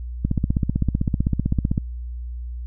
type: click train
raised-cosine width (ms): 5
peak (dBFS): -7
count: 25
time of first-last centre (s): 0.25-1.779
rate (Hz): 15.7
effects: added 60 Hz sine -28 dBFS peak until 2.66 s